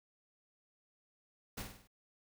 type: noise with echo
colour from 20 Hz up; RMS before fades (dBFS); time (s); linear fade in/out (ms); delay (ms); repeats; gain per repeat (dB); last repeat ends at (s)
pink; -42; 1.57-1.63; 10; 49; 5; -5; 1.875
effects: none